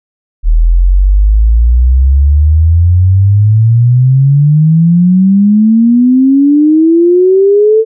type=exponential sweep; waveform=sine; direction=up; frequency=38.89 to 449.6 Hz; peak=-3 dBFS; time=0.43-7.85 s; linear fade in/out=50 ms; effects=none